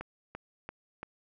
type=click train; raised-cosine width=0.5 ms; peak=-24 dBFS; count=4; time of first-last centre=0.01-1.03 s; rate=2.94 Hz; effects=none